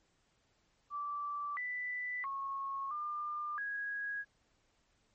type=tone with pitch steps; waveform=sine; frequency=1164 / 1985 / 1095 / 1199 / 1654 Hz; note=D6 / B6 / C#6 / D6 / G#6; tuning=-16 / +8 / -22 / +36 / -8 cents; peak=-36 dBFS; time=0.9-4.25 s; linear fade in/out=50 ms; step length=670 ms; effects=pink hiss -74 dBFS RMS until 5.14 s + MP3 32 kbps